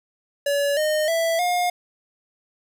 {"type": "tone with pitch steps", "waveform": "square", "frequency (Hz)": [569, 613.4, 661.2, 712.8], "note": ["C#5", "D#5", "E5", "F5"], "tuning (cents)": [45, -25, 5, 35], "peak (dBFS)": -20, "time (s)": [0.46, 1.7], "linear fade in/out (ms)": 5, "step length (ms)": 310, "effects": ["8-bit"]}